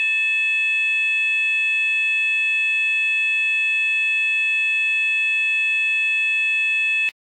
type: tone with frequency modulation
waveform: sine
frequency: 2593 Hz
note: E7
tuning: 29 cents flat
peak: -16 dBFS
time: 0-7.09 s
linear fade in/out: 0 ms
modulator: 812 Hz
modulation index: 0.38
effects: tanh soft clip ceiling -12 dBFS + AAC 64 kbps